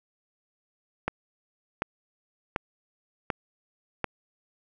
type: click train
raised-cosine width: 0.5 ms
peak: -11 dBFS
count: 5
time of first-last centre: 1.08-4.043 s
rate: 1.35 Hz
effects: none